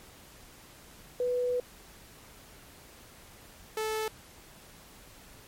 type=tone pair in turn; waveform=sine / sawtooth; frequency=493.9 / 436.2 Hz; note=B4 / A4; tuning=0 / -15 cents; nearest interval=major second; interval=215 cents; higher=first; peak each=-26 dBFS; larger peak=neither; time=1.2-1.6 / 3.77-4.08 s; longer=first; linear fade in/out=2 ms; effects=pink hiss -53 dBFS RMS until 5.47 s + MP3 64 kbps